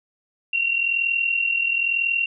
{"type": "tone pair together", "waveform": "sine", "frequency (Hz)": [2711, 2752], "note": ["E7", "F7"], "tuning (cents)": [48, -26], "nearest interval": "unison", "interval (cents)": 26, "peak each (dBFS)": [-26, -20], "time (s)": [0.53, 2.26], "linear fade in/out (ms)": 5, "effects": []}